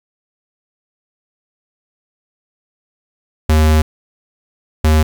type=tone pair in turn; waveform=square; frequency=77.78 / 77.78 Hz; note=D#2 / D#2; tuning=0 / 0 cents; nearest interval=unison; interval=0 cents; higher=neither; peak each=-9 dBFS; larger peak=neither; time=3.49-3.82 / 4.84-5.03 s; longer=first; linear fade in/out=5 ms; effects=8-bit